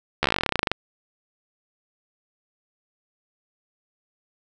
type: slowing click train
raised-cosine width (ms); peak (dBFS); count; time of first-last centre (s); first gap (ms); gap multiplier
0.3; -4; 20; 0.23-0.716; 13; 1.07
effects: none